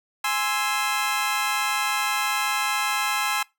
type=chord; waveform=20% pulse; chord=Ab augmented; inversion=none; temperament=equal; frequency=830.6 / 1046.5 / 1318.5 Hz; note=Ab5 / C6 / E6; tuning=0 / 0 / 0 cents; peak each=-22 dBFS; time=0.24-3.43 s; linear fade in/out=5 ms; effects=noise-tail reverb RT60 0.2 s tail -22 dB re dry